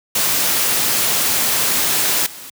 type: noise with level steps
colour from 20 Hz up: white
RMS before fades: -17 / -35 dBFS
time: 0.15-2.5 s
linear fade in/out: 5 ms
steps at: 2.26 s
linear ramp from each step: 5 ms
effects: high-pass 100 Hz 12 dB/octave